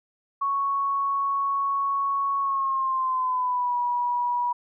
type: tone with pitch glide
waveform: sine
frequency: 1108.7 to 970.8 Hz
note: C#6 to B5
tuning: 0 to -30 cents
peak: -22 dBFS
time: 0.41-4.53 s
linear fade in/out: 10 ms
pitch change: -230 cents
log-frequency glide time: 2.4-3.77 s
effects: none